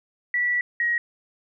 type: tone pair in turn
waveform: sine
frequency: 1952 / 1894.2 Hz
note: B6 / A#6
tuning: -21 / +27 cents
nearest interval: minor second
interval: 52 cents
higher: first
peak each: -20 dBFS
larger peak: neither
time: 0.34-0.61 / 0.8-0.98 s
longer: first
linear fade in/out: 2 ms
effects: none